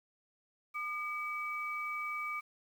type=tone pair together; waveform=sine; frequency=1211 / 2286 Hz; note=D#6 / D7; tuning=-47 / -47 cents; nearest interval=major seventh; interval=1100 cents; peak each=-38 / -38 dBFS; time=0.74-2.41 s; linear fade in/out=20 ms; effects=10-bit